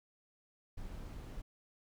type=noise; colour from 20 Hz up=brown; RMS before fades=-45 dBFS; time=0.77-1.42 s; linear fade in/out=10 ms; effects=none